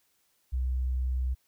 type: tone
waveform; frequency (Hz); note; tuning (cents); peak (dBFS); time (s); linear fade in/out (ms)
sine; 63.6; C2; -48; -26; 0.52-1.35; 20
effects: white hiss -71 dBFS RMS until 1.47 s